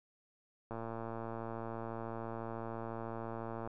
click train, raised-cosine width 1 ms, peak -28 dBFS, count 339, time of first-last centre 0.71-3.675 s, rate 114 Hz, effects none

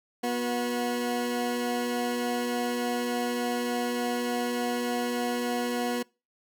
20% pulse tone pair together, 242.8 / 362.5 Hz, B3 / F#4, -29 / -35 cents, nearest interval perfect fifth, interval 694 cents, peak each -23 / -30 dBFS, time 0.23-6.03 s, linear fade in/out 10 ms, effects noise-tail reverb RT60 0.3 s tail -25 dB re dry

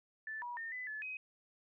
sine tone with pitch steps, 1756 / 966 / 1822 / 2004 / 1726 / 2524 Hz, A6 / B5 / A#6 / B6 / A6 / D#7, -4 / -39 / -40 / +25 / -34 / +24 cents, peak -40 dBFS, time 0.27-1.17 s, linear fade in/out 2 ms, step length 150 ms, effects none

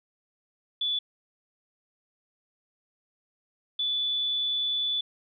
sine tone pair in turn, 3456 / 3470 Hz, A7 / A7, -32 / -25 cents, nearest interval unison, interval 7 cents, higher second, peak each -25 dBFS, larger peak neither, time 0.81-0.99 / 3.79-5.01 s, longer second, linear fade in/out 5 ms, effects none

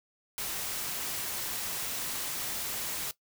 white noise, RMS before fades -35 dBFS, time 0.38-3.11 s, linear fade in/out 0 ms, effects noise-tail reverb RT60 0.1 s tail -18 dB re dry

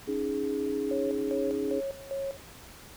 sine chord, C# suspended second, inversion none, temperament just, 277.2 / 311.8 / 415.8 Hz, C#4 / D#4 / G#4, 0 / +4 / +2 cents, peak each -33 / -34 / -30 dBFS, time 0.07-1.81 s, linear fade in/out 20 ms
sine tone with tremolo, 548 Hz, C#5, 20 cents flat, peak -30 dBFS, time 0.91-2.37 s, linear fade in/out 2 ms, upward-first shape square, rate 2.5 Hz, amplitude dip 80%
effects pink hiss -49 dBFS RMS until 2.96 s

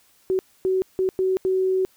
sine tone bursts at uneven times, 376 Hz, F#4, 28 cents sharp, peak -18 dBFS, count 5, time 0.3-0.39 / 0.65-0.82 / 0.99-1.09 / 1.19-1.37 / 1.45-1.85 s, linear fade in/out 0 ms, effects white hiss -59 dBFS RMS until 1.96 s

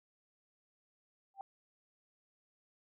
sine tone with exponential growth, 784 Hz, G5, in tune, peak -37 dBFS, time 1.34-1.41 s, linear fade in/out 1 ms, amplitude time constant 15 ms, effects none

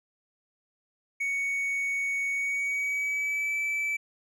triangle tone with pitch glide, 2229 to 2313 Hz, C#7 to D7, +9 to -27 cents, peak -25 dBFS, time 1.2-3.97 s, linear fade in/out 10 ms, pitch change +64 cents, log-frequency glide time 2.31-3.57 s, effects none

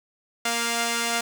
5% pulse tone pair together, 233.8 / 698.5 Hz, A#3 / F5, +5 / 0 cents, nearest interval octave + perfect fifth, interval 1895 cents, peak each -15 dBFS, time 0.45-1.21 s, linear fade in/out 5 ms, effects none

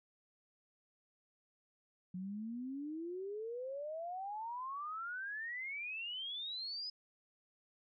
sine exponential sweep, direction up, 178.6 to 5080 Hz, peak -40 dBFS, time 2.14-6.9 s, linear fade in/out 5 ms, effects none

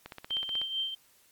click train, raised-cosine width 0.3 ms, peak -25 dBFS, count 10, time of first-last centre 0.06-0.616 s, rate 16.2 Hz
sine tone with tremolo, 3136 Hz, G7, in tune, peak -27 dBFS, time 0.3-0.95 s, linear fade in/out 10 ms, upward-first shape triangle, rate 4.5 Hz, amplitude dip 65%
effects white hiss -63 dBFS RMS until 1.31 s + MP3 96 kbps

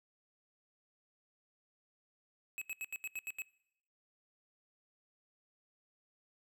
square tone bursts, 2572 Hz, E7, 43 cents flat, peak -39 dBFS, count 8, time 2.58-3.42 s, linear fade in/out 0 ms, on 35 ms, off 80 ms, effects noise-tail reverb RT60 0.8 s tail -23 dB re dry

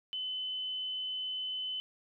sine tone, 3029 Hz, F#7, 40 cents sharp, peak -34 dBFS, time 0.13-1.8 s, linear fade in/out 0 ms, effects none

